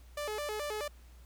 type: tone with vibrato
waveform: sawtooth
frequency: 501 Hz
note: B4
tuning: 25 cents sharp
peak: -31 dBFS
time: 0.17-0.88 s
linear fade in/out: 5 ms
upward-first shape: square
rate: 4.7 Hz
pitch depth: 280 cents each way
effects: added 60 Hz sine -52 dBFS peak until 1.25 s + pink hiss -64 dBFS RMS until 1.25 s